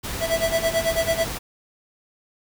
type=noise; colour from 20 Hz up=pink; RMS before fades=-30 dBFS; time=0.03-1.39 s; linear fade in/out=20 ms
type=tone with tremolo; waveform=square; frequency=659.3 Hz; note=E5; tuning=in tune; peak=-18 dBFS; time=0.2-1.27 s; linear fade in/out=50 ms; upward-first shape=sine; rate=9.1 Hz; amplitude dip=90%
effects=none